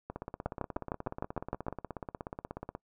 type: two click trains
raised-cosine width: 1 ms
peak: -24 / -18 dBFS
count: 45 / 9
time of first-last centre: 0.1-2.751 / 0.46-1.683 s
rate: 16.6 / 6.54 Hz
effects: noise-tail reverb RT60 0.1 s tail -23 dB re dry